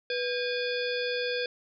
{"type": "harmonic tone with a mistuned harmonic", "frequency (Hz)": 492.2, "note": "B4", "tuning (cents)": -6, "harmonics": [1, 3, 5, 7, 9, 10], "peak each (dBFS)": [-30, -35, -37, -38, -40, -40], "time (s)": [0.1, 1.46], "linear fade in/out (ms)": 2, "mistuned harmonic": 3, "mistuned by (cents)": 150, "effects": []}